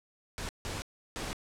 pink noise bursts at uneven times, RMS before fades -37 dBFS, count 3, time 0.38-0.49 / 0.65-0.82 / 1.16-1.33 s, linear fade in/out 0 ms, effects low-pass 9000 Hz 12 dB/octave

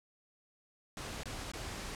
pink noise with dropouts, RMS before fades -42 dBFS, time 0.97-1.95 s, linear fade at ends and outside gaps 1 ms, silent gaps 1.234-1.256 / 1.517-1.535 s, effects low-pass 9000 Hz 12 dB/octave

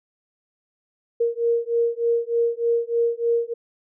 sine beating tone pair, 465.9 / 469.2 Hz, A#4 / A#4, -1 / +11 cents, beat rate 3.3 Hz, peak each -22 dBFS, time 1.2-3.54 s, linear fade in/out 10 ms, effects none

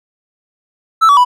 triangle tone with pitch steps, 1318.5 / 1141.2 / 987.8 Hz, E6 / C#6 / B5, 0 / +50 / 0 cents, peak -3 dBFS, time 1.01-1.25 s, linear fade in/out 20 ms, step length 80 ms, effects none

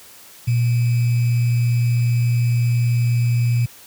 sine tone with sample-and-hold, 119.5 Hz, A#2, 43 cents sharp, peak -14 dBFS, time 0.47-3.66 s, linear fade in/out 10 ms, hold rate 2450 Hz, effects white hiss -44 dBFS RMS until 3.86 s + high-pass 60 Hz 12 dB/octave

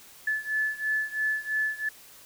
sine beating tone pair, 1731 / 1734 Hz, A6 / A6, -29 / -26 cents, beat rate 3 Hz, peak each -28 / -30 dBFS, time 0.27-1.89 s, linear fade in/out 5 ms, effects white hiss -51 dBFS RMS until 2.25 s

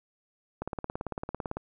click train, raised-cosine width 1 ms, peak -19 dBFS, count 18, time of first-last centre 0.62-1.57 s, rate 17.9 Hz, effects none

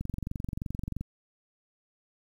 click train, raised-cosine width 5 ms, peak -21 dBFS, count 24, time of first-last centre 0.01-1.01 s, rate 23 Hz, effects 9-bit

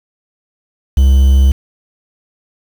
triangle tone with quantisation, 67 Hz, C2, 42 cents sharp, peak -3 dBFS, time 0.97-1.52 s, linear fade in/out 5 ms, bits 5, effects none

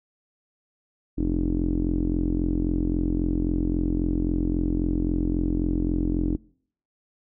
sawtooth tone with low-pass filter, 43.73 Hz, F1, 3 cents sharp, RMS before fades -24 dBFS, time 1.17-6.37 s, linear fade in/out 20 ms, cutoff 300 Hz, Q 7.4, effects noise-tail reverb RT60 0.6 s tail -25 dB re dry

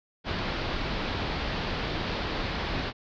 pink low-pass noise, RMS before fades -31 dBFS, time 0.24-2.93 s, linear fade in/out 50 ms, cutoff 4700 Hz, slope 48 dB/octave, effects none

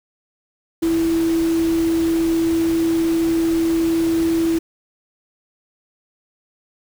sine tone in noise, 329.6 Hz, E4, in tune, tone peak -15 dBFS, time 0.82-4.59 s, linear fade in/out 10 ms, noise pink, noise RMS -32 dBFS, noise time 0.82-4.59 s, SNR +14 dB, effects none

